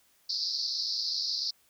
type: band-pass noise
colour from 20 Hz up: pink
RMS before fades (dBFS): -32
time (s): 0.29-1.51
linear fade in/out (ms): 10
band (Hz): 4200 to 5300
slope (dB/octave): 96
effects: white hiss -66 dBFS RMS until 1.69 s